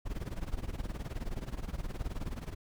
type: noise with tremolo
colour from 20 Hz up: brown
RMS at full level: -34 dBFS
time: 0.05-2.55 s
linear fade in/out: 20 ms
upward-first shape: sine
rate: 19 Hz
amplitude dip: 85%
effects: none